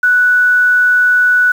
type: tone with quantisation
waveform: sine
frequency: 1480 Hz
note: F#6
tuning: in tune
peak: -7 dBFS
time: 0.03-1.52 s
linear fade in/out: 5 ms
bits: 6
effects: none